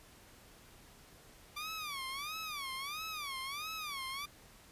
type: tone with vibrato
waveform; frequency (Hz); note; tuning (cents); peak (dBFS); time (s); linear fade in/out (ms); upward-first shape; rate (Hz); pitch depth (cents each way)
15% pulse; 1167; D6; -11; -33; 1.56-4.26; 10; sine; 1.5; 180
effects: pink hiss -59 dBFS RMS until 4.71 s + resampled to 32000 Hz